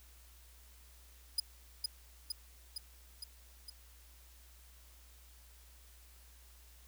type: tone with echo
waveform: sawtooth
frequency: 4978 Hz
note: D#8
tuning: in tune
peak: -26 dBFS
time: 1.38-1.4 s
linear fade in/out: 5 ms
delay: 460 ms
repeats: 5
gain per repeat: -3 dB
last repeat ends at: 3.7 s
effects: added 60 Hz sine -58 dBFS peak until 6.87 s + white hiss -63 dBFS RMS until 6.87 s